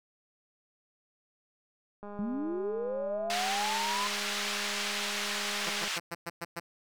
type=click train; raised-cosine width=1 ms; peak=-31 dBFS; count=790; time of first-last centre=2.03-5.879 s; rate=205 Hz
type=linear sweep; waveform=sine; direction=up; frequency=195.2 to 1026 Hz; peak=-31 dBFS; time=2.19-4.07 s; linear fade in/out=0 ms
type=band-pass noise; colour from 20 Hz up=pink; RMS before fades=-34 dBFS; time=3.3-5.98 s; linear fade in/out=0 ms; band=1600 to 5600 Hz; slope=12 dB/octave
type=tone bursts; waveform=5% pulse; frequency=170 Hz; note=F3; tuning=46 cents flat; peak=-23 dBFS; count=7; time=5.66-6.6 s; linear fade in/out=10 ms; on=40 ms; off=110 ms
effects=none